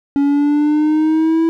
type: exponential sweep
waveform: triangle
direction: up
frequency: 280.2 to 329.6 Hz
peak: -9 dBFS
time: 0.16-1.49 s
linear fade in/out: 0 ms
effects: none